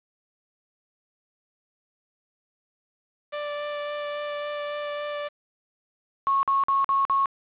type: tone with vibrato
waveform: sawtooth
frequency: 587.3 Hz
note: D5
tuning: in tune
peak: -25 dBFS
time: 3.32-5.29 s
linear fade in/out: 20 ms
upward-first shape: sine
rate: 3.6 Hz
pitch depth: 8 cents each way
type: tone bursts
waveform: sine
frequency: 1096 Hz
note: C#6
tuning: 20 cents flat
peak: -19 dBFS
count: 5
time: 6.27-7.258 s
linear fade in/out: 0 ms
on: 160 ms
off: 47 ms
effects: resampled to 8000 Hz + 8-bit